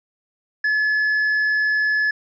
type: tone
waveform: triangle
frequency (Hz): 1714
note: A6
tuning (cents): -46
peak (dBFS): -15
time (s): 0.64-2.11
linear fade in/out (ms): 5
effects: resampled to 16000 Hz